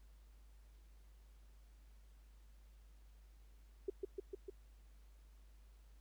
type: tone with echo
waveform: sine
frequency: 388.8 Hz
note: G4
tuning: 14 cents flat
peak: -35 dBFS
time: 3.88-3.9 s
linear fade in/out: 5 ms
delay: 150 ms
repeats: 4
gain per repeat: -2 dB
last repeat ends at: 4.5 s
effects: added 51 Hz sine -59 dBFS peak until 6 s + pink hiss -75 dBFS RMS until 6 s